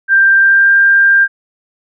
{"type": "tone with pitch glide", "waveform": "sine", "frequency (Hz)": [1580, 1592.8], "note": ["G6", "G6"], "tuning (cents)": [13, 27], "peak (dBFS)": -5, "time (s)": [0.08, 1.28], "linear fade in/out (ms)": 50, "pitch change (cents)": 14, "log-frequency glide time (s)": [0.4, 0.71], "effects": []}